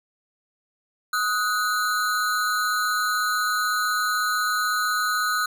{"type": "ring-modulated tone", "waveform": "square", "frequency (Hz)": 1367, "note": "F6", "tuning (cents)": -37, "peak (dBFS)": -19, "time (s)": [1.13, 5.46], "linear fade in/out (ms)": 5, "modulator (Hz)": 108, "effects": []}